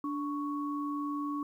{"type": "tone pair together", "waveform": "sine", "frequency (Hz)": [291.6, 1112], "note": ["D4", "C#6"], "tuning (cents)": [-12, 5], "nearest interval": "octave + major seventh", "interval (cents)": 2317, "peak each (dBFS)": [-33, -37], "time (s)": [0.04, 1.43], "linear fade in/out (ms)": 2, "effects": ["11-bit"]}